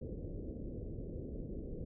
pink low-pass noise, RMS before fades -43 dBFS, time 0.01-1.85 s, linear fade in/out 10 ms, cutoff 520 Hz, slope 48 dB/octave, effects none

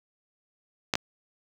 clicks, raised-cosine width 0.2 ms, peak -6 / -6 dBFS, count 2, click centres 0.938 / 0.954 s, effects high-pass 80 Hz 12 dB/octave + 7-bit

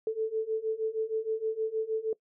sine beating tone pair, 437.3 / 443.7 Hz, A4 / A4, -11 / +14 cents, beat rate 6.4 Hz, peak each -32 / -30 dBFS, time 0.07-2.13 s, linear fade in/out 2 ms, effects noise-tail reverb RT60 0.1 s tail -22 dB re dry

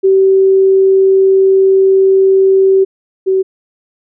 sine tone pair in turn, 384.5 / 380.3 Hz, G4 / F#4, -33 / +48 cents, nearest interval unison, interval 19 cents, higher first, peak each -5 / -8 dBFS, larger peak first, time 0.03-2.85 / 3.26-3.43 s, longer first, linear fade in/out 20 ms, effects none

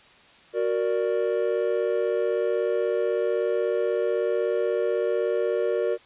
triangle chord, Gb augmented, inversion none, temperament equal, 370 / 466.2 / 587.3 Hz, Gb4 / Bb4 / D5, 0 / 0 / 0 cents, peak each -25 / -23 / -26 dBFS, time 0.53-5.98 s, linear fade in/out 50 ms, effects white hiss -53 dBFS RMS until 6.05 s + resampled to 8000 Hz

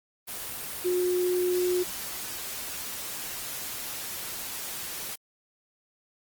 sine tone in noise, 360.6 Hz, F#4, 45 cents flat, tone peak -23 dBFS, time 0.84-1.84 s, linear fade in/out 20 ms, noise white, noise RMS -36 dBFS, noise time 0.27-5.16 s, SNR +10 dB, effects Opus 24 kbps

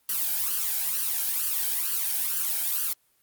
blue noise with flanger, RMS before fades -27 dBFS, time 0.09-2.93 s, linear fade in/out 2 ms, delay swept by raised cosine 0.66 to 1.3 ms, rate 2.2 Hz, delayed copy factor +0.95, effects white hiss -67 dBFS RMS until 3.22 s + Opus 32 kbps

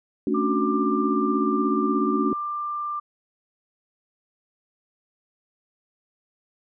sine chord, D major seventh, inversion second, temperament equal, 220 / 277.2 / 293.7 / 370 Hz, A3 / C#4 / D4 / F#4, 0 / 0 / 0 / 0 cents, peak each -26 dBFS, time 0.27-2.33 s, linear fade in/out 2 ms
sine tone with vibrato, 1187 Hz, D6, 18 cents sharp, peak -26 dBFS, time 0.34-3 s, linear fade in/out 10 ms, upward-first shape triangle, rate 20 Hz, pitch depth 12 cents each way
effects none

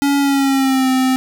square tone with pitch glide, 281.6 to 259.7 Hz, C#4 to C4, +27 to -13 cents, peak -13 dBFS, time 0.02-1.16 s, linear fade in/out 0 ms, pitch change -140 cents, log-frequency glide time 0.19-0.9 s, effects none

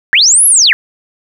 sine linear two-way sweep, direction up then down, 1568 to 11410 to 1568 Hz, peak -4 dBFS, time 0.13-0.73 s, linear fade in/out 0 ms, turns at 0.46 s, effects 7-bit

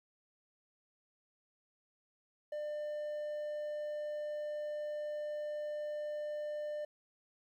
triangle tone, 598 Hz, D5, 31 cents sharp, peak -35 dBFS, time 2.52-6.85 s, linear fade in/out 5 ms, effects 12-bit

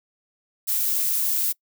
violet noise, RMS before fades -23 dBFS, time 0.67-1.53 s, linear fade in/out 20 ms, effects noise-tail reverb RT60 0.1 s tail -25 dB re dry

